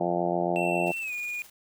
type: harmonic tone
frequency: 87.31 Hz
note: F2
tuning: in tune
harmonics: 2 / 3 / 4 / 5 / 6 / 7 / 8 / 9 / 10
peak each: -32 / -39 / -30 / -38 / -35 / -31 / -30 / -34 / -39 dBFS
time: 0-0.92 s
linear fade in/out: 10 ms
type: tone with pitch glide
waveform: triangle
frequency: 2692 to 2440 Hz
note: E7 to D#7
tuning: +36 to -34 cents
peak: -29 dBFS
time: 0.56-1.42 s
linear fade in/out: 0 ms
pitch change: -170 cents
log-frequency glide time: 1-1.13 s
type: noise with tremolo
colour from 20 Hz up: white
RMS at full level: -49 dBFS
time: 0.86-1.5 s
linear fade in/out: 10 ms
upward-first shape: square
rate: 19 Hz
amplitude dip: 45%
effects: none